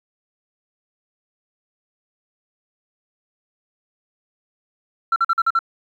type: tone bursts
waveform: sine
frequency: 1352 Hz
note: E6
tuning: 43 cents sharp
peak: -12 dBFS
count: 6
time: 5.12-5.591 s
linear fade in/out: 5 ms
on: 41 ms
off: 45 ms
effects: tanh soft clip ceiling -12 dBFS + 9-bit